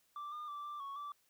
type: tone with pitch steps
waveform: sine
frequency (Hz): 1173 / 1210 / 1167 / 1178 / 1109 / 1163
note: D6 / D#6 / D6 / D6 / C#6 / D6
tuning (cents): -2 / -49 / -11 / +5 / 0 / -17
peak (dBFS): -39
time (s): 0.16-1.12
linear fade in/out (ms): 2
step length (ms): 160
effects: tanh soft clip ceiling -41 dBFS + white hiss -74 dBFS RMS until 1.29 s